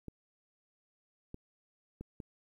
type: clicks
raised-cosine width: 3 ms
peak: -30 dBFS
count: 4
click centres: 0.083 / 1.344 / 2.01 / 2.202 s
effects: 11-bit